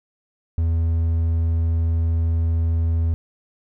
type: tone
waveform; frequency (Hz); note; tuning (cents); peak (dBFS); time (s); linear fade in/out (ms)
triangle; 82.41; E2; 0; -15; 0.58-3.14; 0
effects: none